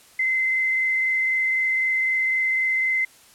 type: tone with frequency modulation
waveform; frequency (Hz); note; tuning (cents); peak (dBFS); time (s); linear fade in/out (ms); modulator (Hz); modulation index
sine; 2062; C7; -26; -19; 0.19-3.05; 5; 23.9; 0.84
effects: white hiss -52 dBFS RMS until 3.34 s + low-pass 12000 Hz 12 dB/octave

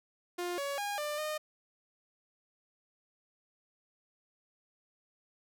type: tone with pitch steps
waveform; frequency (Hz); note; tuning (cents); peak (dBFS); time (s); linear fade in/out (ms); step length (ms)
sawtooth; 352.9 / 562 / 816 / 595 / 612; F4 / C#5 / G#5 / D5 / D#5; +18 / +24 / -31 / +22 / -29; -30; 0.38-1.38; 10; 200
effects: none

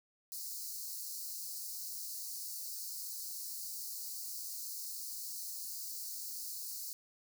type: high-pass noise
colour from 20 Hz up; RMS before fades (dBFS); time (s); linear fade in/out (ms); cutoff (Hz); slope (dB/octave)
white; -43; 0.32-6.93; 0; 4200; 96
effects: none

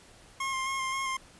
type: tone with vibrato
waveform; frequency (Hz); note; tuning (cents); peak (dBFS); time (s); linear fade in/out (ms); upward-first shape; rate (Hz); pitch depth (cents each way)
25% pulse; 1067; C6; +34; -26; 0.4-1.17; 5; square; 3.8; 18
effects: pink hiss -55 dBFS RMS until 1.39 s + resampled to 24000 Hz

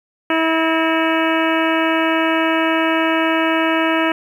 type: harmonic tone with a mistuned harmonic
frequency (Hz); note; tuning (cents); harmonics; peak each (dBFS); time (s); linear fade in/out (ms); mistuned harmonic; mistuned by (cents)
323.6; E4; -32; 1 / 2 / 3 / 4 / 5 / 6 / 7 / 8 / 9; -18 / -21 / -23 / -24 / -25 / -26 / -26 / -27 / -28; 0.3-4.12; 2; 6; -94
effects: 8-bit

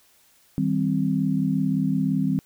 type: chord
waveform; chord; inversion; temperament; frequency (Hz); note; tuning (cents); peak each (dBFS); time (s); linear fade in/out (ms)
sine; C minor; first; equal with one note detuned; 158.28 / 196 / 261.6; Eb3 / G3 / C4; +30 / 0 / 0; -25 / -24 / -24; 0.58-2.39; 0
effects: white hiss -59 dBFS RMS until 2.45 s

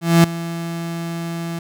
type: tone with ADSR envelope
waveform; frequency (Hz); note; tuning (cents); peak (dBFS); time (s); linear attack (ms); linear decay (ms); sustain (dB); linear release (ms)
35% pulse; 167.9; E3; +32; -5; 0.01-1.59; 230; 4; -17; 3
effects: none

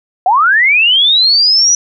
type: linear sweep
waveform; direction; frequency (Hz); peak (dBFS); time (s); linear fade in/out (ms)
sine; up; 698.5 to 5920; -6; 0.26-1.75; 2
effects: none

